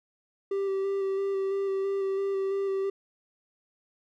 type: tone with vibrato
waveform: triangle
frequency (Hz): 390.7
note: G4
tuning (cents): -6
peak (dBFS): -24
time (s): 0.51-2.9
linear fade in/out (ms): 5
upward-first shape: square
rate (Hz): 3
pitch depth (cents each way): 14
effects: none